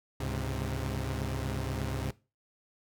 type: tone cluster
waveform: sawtooth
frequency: 70.2 / 103.6 / 132.1 Hz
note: C#2 / G#2 / C3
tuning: +22 / -4 / +17 cents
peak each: -32 / -33 / -32 dBFS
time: 0.2-2.11 s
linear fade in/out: 5 ms
effects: noise-tail reverb RT60 0.3 s tail -20 dB re dry